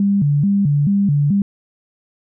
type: tone with vibrato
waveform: sine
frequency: 170 Hz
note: F3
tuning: 46 cents flat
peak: -12 dBFS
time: 0-1.42 s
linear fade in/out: 2 ms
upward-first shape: square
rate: 2.3 Hz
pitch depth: 280 cents each way
effects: none